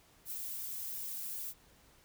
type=noise with flanger; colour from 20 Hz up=violet; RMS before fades=-41 dBFS; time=0.25-1.54 s; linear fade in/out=50 ms; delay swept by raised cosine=1.5 to 2.29 ms; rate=2.7 Hz; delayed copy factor=-0.65; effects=pink hiss -64 dBFS RMS until 2.04 s